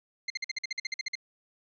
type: tone bursts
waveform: 25% pulse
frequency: 2093 Hz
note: C7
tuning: in tune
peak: -26 dBFS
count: 13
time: 0.28-1.154 s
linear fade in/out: 5 ms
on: 22 ms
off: 49 ms
effects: resampled to 16000 Hz